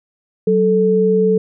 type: tone pair together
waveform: sine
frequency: 187.36 / 438.1 Hz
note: F#3 / A4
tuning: +22 / -7 cents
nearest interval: octave + minor third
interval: 1471 cents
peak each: -16 / -12 dBFS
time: 0.47-1.38 s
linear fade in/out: 5 ms
effects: none